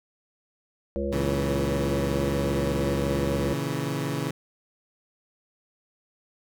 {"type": "harmonic tone", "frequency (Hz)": 69.3, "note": "C#2", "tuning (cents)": 0, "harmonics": [1, 3, 5, 7, 8], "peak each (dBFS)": [-32, -32, -32, -32, -32], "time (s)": [0.96, 3.53], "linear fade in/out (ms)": 0}
{"type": "chord", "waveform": "20% pulse", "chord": "A# diminished", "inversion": "none", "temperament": "equal with one note detuned", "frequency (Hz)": [116.54, 139.72, 164.81], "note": ["A#2", "C#3", "E3"], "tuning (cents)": [0, 14, 0], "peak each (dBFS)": [-30, -24, -27], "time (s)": [1.12, 4.31], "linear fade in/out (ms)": 5}
{"effects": []}